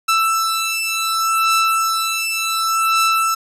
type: beating tone pair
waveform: sawtooth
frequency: 1325 / 1325.68 Hz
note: E6 / E6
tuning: +9 / +9 cents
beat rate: 0.68 Hz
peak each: -15 dBFS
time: 0.08-3.35 s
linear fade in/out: 10 ms
effects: resampled to 32000 Hz